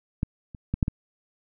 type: clicks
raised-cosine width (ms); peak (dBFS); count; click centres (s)
5; -12 / -27 / -13 / -8 / -13; 5; 0.231 / 0.548 / 0.74 / 0.828 / 0.881
effects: none